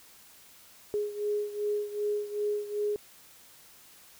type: beating tone pair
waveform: sine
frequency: 415.3 / 417.9 Hz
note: G#4 / G#4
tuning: 0 / +11 cents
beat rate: 2.6 Hz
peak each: -30 / -34 dBFS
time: 0.94-2.96 s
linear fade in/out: 0 ms
effects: white hiss -55 dBFS RMS until 4.19 s